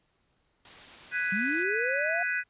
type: noise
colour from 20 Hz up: white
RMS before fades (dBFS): -47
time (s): 0.65-1.63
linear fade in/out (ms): 2
type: chord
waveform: sine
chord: G# minor seventh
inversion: third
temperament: equal with one note detuned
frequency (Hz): 1490.3 / 1661.2 / 1975.5 / 2489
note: F#6 / G#6 / B6 / D#7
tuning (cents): +12 / 0 / 0 / 0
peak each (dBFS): -30 / -34 / -33 / -34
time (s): 1.11-2.44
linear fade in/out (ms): 50
type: linear sweep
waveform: sine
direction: up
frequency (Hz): 182.4 to 713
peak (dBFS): -30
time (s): 1.32-2.23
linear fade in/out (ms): 5
effects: pink hiss -72 dBFS RMS until 2.49 s + resampled to 8000 Hz